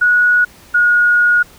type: tone pair in turn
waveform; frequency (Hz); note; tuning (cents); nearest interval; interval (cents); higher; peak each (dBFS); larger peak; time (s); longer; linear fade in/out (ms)
sine; 1460 / 1443.2; F#6 / F#6; -24 / -44; unison; 20; first; -8; neither; 0.01-0.45 / 0.74-1.43; second; 10
effects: pink hiss -43 dBFS RMS until 1.58 s